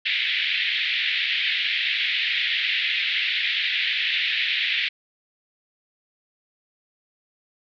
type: band-pass noise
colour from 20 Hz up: pink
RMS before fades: -24 dBFS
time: 0.05-4.89 s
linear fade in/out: 10 ms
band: 1900 to 3800 Hz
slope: 48 dB/octave
effects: none